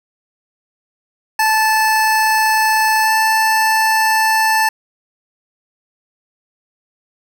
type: tone with pitch glide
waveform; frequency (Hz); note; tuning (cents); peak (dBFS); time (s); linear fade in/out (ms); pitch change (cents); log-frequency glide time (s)
25% pulse; 874 to 879.6; A5 to A5; -12 to -1; -8; 1.39-4.69; 5; +11; 3.01-3.11
effects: none